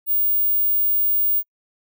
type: tone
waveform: sine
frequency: 15500 Hz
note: B9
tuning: 34 cents flat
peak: -16 dBFS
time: 0.06-1.43 s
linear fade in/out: 50 ms
effects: noise-tail reverb RT60 0.1 s tail -23 dB re dry